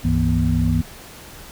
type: tone cluster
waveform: sine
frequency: 67.1 / 97.5 / 161.4 / 239.9 Hz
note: C2 / G2 / E3 / A#3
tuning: +44 / -9 / -36 / +50 cents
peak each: -21 dBFS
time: 0.04-0.82 s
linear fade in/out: 10 ms
effects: pink hiss -40 dBFS RMS until 1.51 s